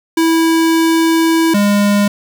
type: tone pair in turn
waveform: square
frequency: 327.3 / 203.9 Hz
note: E4 / G#3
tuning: -12 / -32 cents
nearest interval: minor sixth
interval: 820 cents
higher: first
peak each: -10 dBFS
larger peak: neither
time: 0.17-1.54 / 1.54-2.08 s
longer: first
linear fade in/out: 5 ms
effects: 7-bit